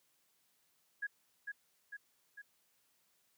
sine tone with echo, 1661.2 Hz, G#6, in tune, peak -35 dBFS, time 1.02-1.07 s, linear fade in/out 10 ms, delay 450 ms, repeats 3, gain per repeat -4 dB, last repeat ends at 2.42 s, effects white hiss -75 dBFS RMS until 3.37 s + high-pass 80 Hz 12 dB/octave

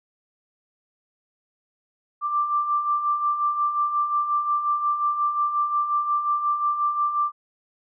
sine beating tone pair, 1174.7 / 1180.3 Hz, D6 / D6, 0 / +8 cents, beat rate 5.6 Hz, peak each -29 / -21 dBFS, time 2.21-7.32 s, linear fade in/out 50 ms, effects none

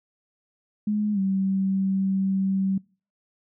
sine tone with pitch glide, 210 to 192.57 Hz, G#3 to G3, +19 to -31 cents, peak -21 dBFS, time 0.87-2.78 s, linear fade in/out 5 ms, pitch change -150 cents, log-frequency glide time 1.13-1.19 s, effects noise-tail reverb RT60 0.4 s tail -25 dB re dry

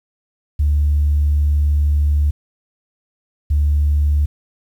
sine tone pair in turn, 73.42 / 73.42 Hz, D2 / D2, 0 / 0 cents, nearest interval unison, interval 0 cents, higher neither, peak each -11 dBFS, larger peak neither, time 0.59-2.31 / 3.5-4.26 s, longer first, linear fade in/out 10 ms, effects tanh soft clip ceiling -8 dBFS + 8-bit

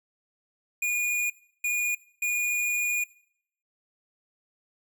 square tone bursts at uneven times, 2441 Hz, D#7, 34 cents flat, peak -25 dBFS, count 3, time 0.82-1.3 / 1.64-1.95 / 2.22-3.04 s, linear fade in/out 5 ms, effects noise-tail reverb RT60 0.7 s tail -21 dB re dry

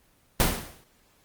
pink noise with exponential decay, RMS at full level -18 dBFS, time 0.4-0.84 s, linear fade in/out 1 ms, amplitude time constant 95 ms, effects pink hiss -63 dBFS RMS until 1.24 s + Opus 24 kbps

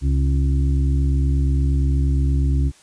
harmonic tone with a mistuned harmonic, 68.5 Hz, C#2, 20 cents flat, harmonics 1 / 2 / 4 / 5, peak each -16 / -22 / -28 / -36 dBFS, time 0.01-2.72 s, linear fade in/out 50 ms, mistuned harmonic 4, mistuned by -19 cents, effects white hiss -51 dBFS RMS until 2.82 s + resampled to 22050 Hz

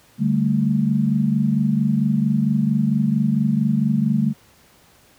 sine chord, D suspended fourth, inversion none, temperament just, 146.83 / 195.78 / 220.2 Hz, D3 / G3 / A3, 0 / -2 / +2 cents, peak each -21 / -21 / -19 dBFS, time 0.18-4.34 s, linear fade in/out 50 ms, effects pink hiss -53 dBFS RMS until 5.18 s + high-pass 60 Hz 12 dB/octave

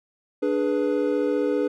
triangle chord, G# diminished, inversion second, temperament equal with one note detuned, 293.7 / 418.9 / 493.9 Hz, D4 / G#4 / B4, 0 / +15 / 0 cents, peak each -23 dBFS, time 0.42-1.68 s, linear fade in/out 10 ms, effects none

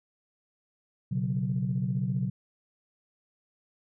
sine chord, B suspended second, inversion none, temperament equal, 123.47 / 138.59 / 185 Hz, B2 / C#3 / F#3, 0 / 0 / 0 cents, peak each -30 dBFS, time 1.11-2.3 s, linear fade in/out 10 ms, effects tanh soft clip ceiling -18 dBFS

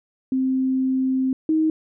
sine tone pair in turn, 261.6 / 315.1 Hz, C4 / D#4, 0 / +22 cents, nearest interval minor third, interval 322 cents, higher second, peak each -18 / -16 dBFS, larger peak second, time 0.32-1.33 / 1.49-1.7 s, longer first, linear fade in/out 2 ms, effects none

